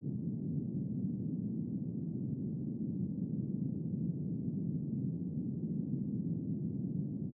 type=band-pass noise; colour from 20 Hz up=pink; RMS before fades=-37 dBFS; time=0.01-7.32 s; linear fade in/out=50 ms; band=140 to 240 Hz; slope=24 dB/octave; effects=high-pass 80 Hz 12 dB/octave